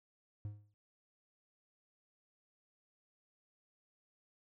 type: tone with exponential decay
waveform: triangle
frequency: 103.83 Hz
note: G#2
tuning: in tune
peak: -35 dBFS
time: 0.45-0.74 s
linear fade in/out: 0 ms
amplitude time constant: 62 ms
effects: none